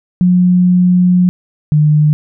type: tone pair in turn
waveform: sine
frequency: 180 / 150.91 Hz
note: F#3 / D3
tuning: -47 / +47 cents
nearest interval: minor third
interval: 306 cents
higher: first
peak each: -6 dBFS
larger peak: neither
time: 0.21-1.29 / 1.72-2.13 s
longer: first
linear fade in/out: 0 ms
effects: none